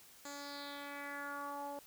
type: tone with low-pass filter sweep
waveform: 10% pulse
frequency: 284.9 Hz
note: C#4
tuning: 48 cents sharp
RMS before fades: -45 dBFS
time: 0.25-1.79 s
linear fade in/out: 2 ms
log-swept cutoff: 7300 to 690 Hz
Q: 3.5
effects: white hiss -60 dBFS RMS until 1.86 s